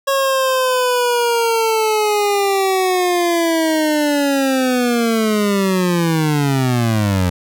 25% pulse linear sweep, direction down, 550 to 87.31 Hz, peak -10 dBFS, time 0.07-7.3 s, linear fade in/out 10 ms, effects none

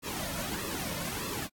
pink noise with flanger, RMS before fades -36 dBFS, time 0.02-1.49 s, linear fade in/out 50 ms, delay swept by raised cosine 1.3 to 2.6 ms, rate 1.6 Hz, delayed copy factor -0.75, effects AAC 64 kbps

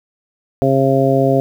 harmonic tone, 135 Hz, C#3, 45 cents flat, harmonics 1 / 2 / 3 / 4 / 5, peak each -17 / -17 / -17 / -17 / -17 dBFS, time 0.62-1.4 s, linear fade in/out 0 ms, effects 7-bit

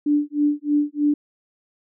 sine tone with tremolo, 293.7 Hz, D4, in tune, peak -14 dBFS, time 0.06-1.14 s, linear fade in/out 5 ms, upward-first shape sine, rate 3.2 Hz, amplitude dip 100%, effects none

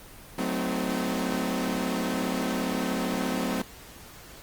sawtooth chord, F# diminished seventh, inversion none, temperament equal with one note detuned, 185 / 220 / 257.1 / 311.1 Hz, F#3 / A3 / C4 / Eb4, 0 / 0 / -30 / 0 cents, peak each -28 / -29 / -26 / -32 dBFS, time 0.38-3.62 s, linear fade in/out 5 ms, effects pink hiss -47 dBFS RMS until 4.42 s + Opus 24 kbps

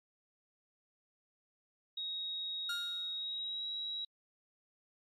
sine tone with pitch glide, 3776 to 3864 Hz, A#7 to B7, +22 to -39 cents, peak -37 dBFS, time 1.97-4.05 s, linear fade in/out 5 ms, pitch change +39 cents, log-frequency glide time 3.13-3.66 s
45% pulse tone with exponential decay, 1410 Hz, F6, 16 cents sharp, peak -36 dBFS, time 2.69-3.25 s, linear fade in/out 5 ms, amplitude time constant 120 ms
effects AAC 48 kbps

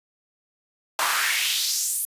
pink noise with high-pass filter sweep, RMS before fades -24 dBFS, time 0.99-2.05 s, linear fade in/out 0 ms, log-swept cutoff 920 to 11000 Hz, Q 2.4, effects resampled to 32000 Hz

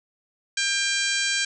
harmonic tone with a mistuned harmonic, 797 Hz, G5, 28 cents sharp, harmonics 2 / 3 / 4 / 5 / 6 / 7 / 8 / 9 / 10, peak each -27 / -29 / -30 / -31 / -32 / -32 / -33 / -34 / -34 dBFS, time 0.57-1.45 s, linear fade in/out 5 ms, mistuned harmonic 6, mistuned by -53 cents, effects none

